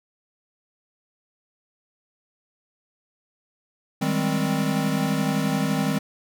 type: chord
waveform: square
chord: Ab major seventh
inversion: second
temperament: equal with one note detuned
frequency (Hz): 157.74 / 196 / 207.7 / 261.6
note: Eb3 / G3 / Ab3 / C4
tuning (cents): +24 / 0 / 0 / 0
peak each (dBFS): -27 / -28 / -29 / -27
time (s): 4.01-5.99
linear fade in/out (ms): 10
effects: none